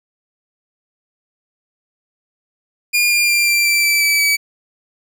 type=tone with pitch steps; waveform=sawtooth; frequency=2420 / 2401 / 2381 / 2362 / 2343 / 2324 / 2305 / 2287 Hz; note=D#7 / D7 / D7 / D7 / D7 / D7 / D7 / D7; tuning=-49 / +38 / +23 / +9 / -5 / -19 / -33 / -47 cents; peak=-9 dBFS; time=2.93-4.37 s; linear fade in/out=20 ms; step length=180 ms; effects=none